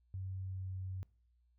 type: tone with pitch glide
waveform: sine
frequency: 94.6 to 93.84 Hz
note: F#2 to F#2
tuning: +39 to +25 cents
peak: -39 dBFS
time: 0.14-1.03 s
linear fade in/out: 0 ms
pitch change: -14 cents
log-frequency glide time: 0.41-0.7 s
effects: noise-tail reverb RT60 0.5 s tail -23 dB re dry + added 60 Hz sine -69 dBFS peak until 1.58 s